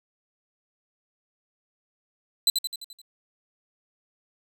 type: tone with echo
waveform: sawtooth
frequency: 4024 Hz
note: B7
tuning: 32 cents sharp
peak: -14 dBFS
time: 2.47-2.5 s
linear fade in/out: 2 ms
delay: 86 ms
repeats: 6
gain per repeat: -5 dB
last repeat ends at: 3.016 s
effects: none